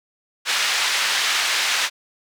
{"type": "band-pass noise", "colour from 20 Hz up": "pink", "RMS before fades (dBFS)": -21, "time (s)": [0.45, 1.9], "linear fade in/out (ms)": 50, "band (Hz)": [1600, 5600], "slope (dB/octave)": 12, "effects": []}